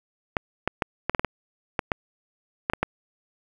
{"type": "clicks", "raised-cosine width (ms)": 0.5, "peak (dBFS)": -7, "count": 12, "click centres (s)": [0.368, 0.676, 0.822, 1.096, 1.148, 1.195, 1.247, 1.792, 1.918, 2.699, 2.735, 2.83], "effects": ["7-bit"]}